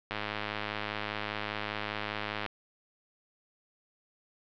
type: click train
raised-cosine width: 0.3 ms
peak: -17 dBFS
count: 248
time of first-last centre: 0.11-2.462 s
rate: 105 Hz
effects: low-pass 4000 Hz 12 dB/octave